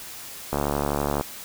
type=click train; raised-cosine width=1 ms; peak=-10 dBFS; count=50; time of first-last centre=0.53-1.211 s; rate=72 Hz; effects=white hiss -39 dBFS RMS until 1.44 s